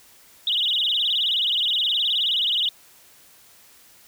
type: tone with vibrato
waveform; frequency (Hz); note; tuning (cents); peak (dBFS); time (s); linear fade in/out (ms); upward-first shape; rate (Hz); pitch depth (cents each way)
sine; 3322; G#7; 0; -19; 0.47-2.69; 2; sine; 19; 250
effects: white hiss -52 dBFS RMS until 4.07 s